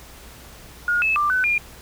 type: tone with pitch steps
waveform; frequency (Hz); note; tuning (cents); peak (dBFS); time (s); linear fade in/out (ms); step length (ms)
sine; 1432 / 2605 / 1184 / 1508 / 2411; F6 / E7 / D6 / F#6 / D7; +43 / -21 / +14 / +32 / +45; -17; 0.88-1.58; 2; 140
effects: added 60 Hz sine -46 dBFS peak until 1.81 s + pink hiss -44 dBFS RMS until 1.81 s